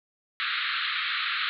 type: band-pass noise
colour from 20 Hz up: pink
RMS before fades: -29 dBFS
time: 0.4-1.49 s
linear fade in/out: 0 ms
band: 1200 to 4200 Hz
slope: 96 dB/octave
effects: none